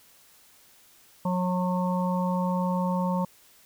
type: harmonic tone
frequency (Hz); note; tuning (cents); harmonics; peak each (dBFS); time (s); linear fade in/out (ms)
181.4; F#3; -34; 1 / 3 / 5 / 6; -25 / -32 / -31 / -36; 1.25-3.25; 5
effects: white hiss -57 dBFS RMS until 3.65 s